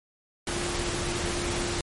sine tone in noise, 349.2 Hz, F4, in tune, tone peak -33 dBFS, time 0.47-1.81 s, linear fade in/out 2 ms, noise pink, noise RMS -30 dBFS, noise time 0.47-1.81 s, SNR -6 dB, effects MP3 48 kbps

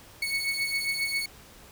30% pulse beating tone pair, 2210 / 2217.4 Hz, C#7 / C#7, -6 / 0 cents, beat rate 7.4 Hz, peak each -26 / -29 dBFS, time 0.22-1.26 s, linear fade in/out 5 ms, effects pink hiss -51 dBFS RMS until 1.71 s

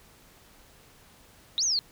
sine exponential two-way sweep, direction up then down, 3600 to 6670 to 4157 Hz, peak -23 dBFS, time 1.58-1.79 s, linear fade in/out 0 ms, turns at 1.64 s, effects pink hiss -56 dBFS RMS until 1.91 s

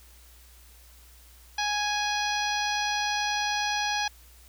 harmonic tone, 830.6 Hz, G#5, in tune, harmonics 1 / 2 / 3 / 4 / 5 / 6 / 7, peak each -29 / -32 / -34 / -35 / -36 / -37 / -37 dBFS, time 1.58-4.08 s, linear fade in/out 5 ms, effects added 60 Hz sine -52 dBFS peak until 4.48 s + white hiss -56 dBFS RMS until 4.48 s

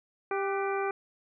harmonic tone with a mistuned harmonic, 394 Hz, G4, 9 cents sharp, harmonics 1 / 2 / 3 / 4 / 5 / 6, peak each -30 / -34 / -36 / -39 / -44 / -41 dBFS, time 0.31-0.91 s, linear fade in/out 2 ms, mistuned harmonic 4, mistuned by -68 cents, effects none

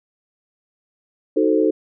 sine chord, D# diminished seventh, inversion none, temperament equal, 311.1 / 370 / 440 / 523.3 Hz, D#4 / F#4 / A4 / C5, 0 / 0 / 0 / 0 cents, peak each -18 / -21 / -18 / -23 dBFS, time 1.36-1.71 s, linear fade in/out 10 ms, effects none

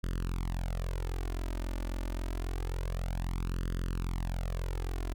sawtooth tone with flanger, 43.72 Hz, F1, 3 cents sharp, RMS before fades -34 dBFS, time 0.03-5.14 s, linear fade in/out 10 ms, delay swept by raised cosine 0.62 to 3.42 ms, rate 0.27 Hz, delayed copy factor +0.95, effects none

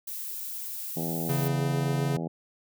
violet noise, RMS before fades -36 dBFS, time 0.07-1.48 s, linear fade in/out 5 ms
harmonic tone, 82.41 Hz, E2, in tune, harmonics 2 / 3 / 4 / 5 / 6 / 7 / 8 / 9 / 10, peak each -32 / -36 / -38 / -40 / -42 / -43 / -44 / -45 / -46 dBFS, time 0.96-2.28 s, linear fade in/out 10 ms
square tone with pitch glide, 139.1 to 140.15 Hz, C#3 to C#3, +6 to +19 cents, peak -27 dBFS, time 1.29-2.17 s, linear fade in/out 5 ms, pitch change +13 cents, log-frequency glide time 1.42-1.9 s
effects none

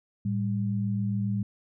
sine tone pair together, 111.08 / 198.5 Hz, A2 / G3, +17 / +22 cents, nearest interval minor seventh, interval 1005 cents, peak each -28 dBFS, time 0.25-1.43 s, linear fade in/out 5 ms, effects none

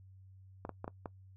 clicks, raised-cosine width 1 ms, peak -26 dBFS, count 5, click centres 0.651 / 0.693 / 0.844 / 0.879 / 1.058 s, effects noise-tail reverb RT60 0.1 s tail -21 dB re dry + added 95 Hz sine -54 dBFS peak until 1.36 s

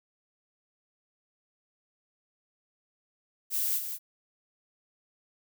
violet noise with echo, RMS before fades -29 dBFS, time 3.5-3.81 s, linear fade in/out 50 ms, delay 180 ms, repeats 1, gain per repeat -7 dB, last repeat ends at 3.99 s, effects none

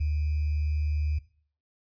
sine tone with sample-and-hold, 75.2 Hz, D2, 42 cents sharp, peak -24 dBFS, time 0-1.19 s, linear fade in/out 10 ms, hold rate 2450 Hz, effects noise-tail reverb RT60 0.5 s tail -19 dB re dry + resampled to 11025 Hz

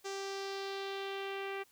sawtooth tone with low-pass filter sweep, 392 Hz, G4, in tune, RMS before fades -40 dBFS, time 0.04-1.64 s, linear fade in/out 20 ms, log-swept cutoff 6500 to 2400 Hz, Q 2.3, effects white hiss -67 dBFS RMS until 1.71 s

